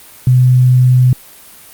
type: tone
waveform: sine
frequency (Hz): 126.5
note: B2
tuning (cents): +42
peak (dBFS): -5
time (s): 0.27-1.13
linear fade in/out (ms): 2
effects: white hiss -38 dBFS RMS until 1.73 s + Opus 32 kbps